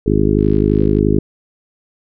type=harmonic tone; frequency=51.6 Hz; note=G#1; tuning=10 cents flat; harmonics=1 / 2 / 3 / 4 / 5 / 6 / 7 / 8; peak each=-19 / -19 / -19 / -19 / -19 / -19 / -19 / -19 dBFS; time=0.06-1.19 s; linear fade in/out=5 ms
type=click train; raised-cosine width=0.3 ms; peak=-27 dBFS; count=34; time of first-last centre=0.39-0.986 s; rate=55.4 Hz
type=tone with exponential decay; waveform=sine; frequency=489.2 Hz; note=B4; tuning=16 cents flat; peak=-26 dBFS; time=0.8-1.09 s; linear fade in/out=5 ms; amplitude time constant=63 ms
effects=none